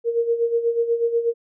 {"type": "tone with tremolo", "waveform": "sine", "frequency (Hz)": 466.2, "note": "A#4", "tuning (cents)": 0, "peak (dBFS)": -15, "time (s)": [0.04, 1.34], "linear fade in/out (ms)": 50, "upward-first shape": "sine", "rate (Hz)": 8.2, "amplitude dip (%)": 70, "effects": []}